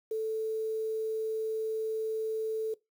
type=tone with quantisation; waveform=sine; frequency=440 Hz; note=A4; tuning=in tune; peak=-29 dBFS; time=0.11-2.74 s; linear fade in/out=5 ms; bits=9; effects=noise-tail reverb RT60 0.2 s tail -21 dB re dry